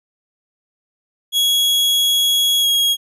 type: tone with pitch glide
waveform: 40% pulse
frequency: 3331 to 3293 Hz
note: G#7 to G#7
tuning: +4 to -15 cents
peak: -12 dBFS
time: 1.32-2.97 s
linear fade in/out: 50 ms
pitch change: -19 cents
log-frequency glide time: 2.6-2.67 s
effects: none